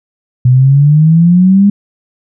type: exponential sweep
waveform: sine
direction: up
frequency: 123.47 to 204.8 Hz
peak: -3 dBFS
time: 0.45-1.7 s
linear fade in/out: 5 ms
effects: none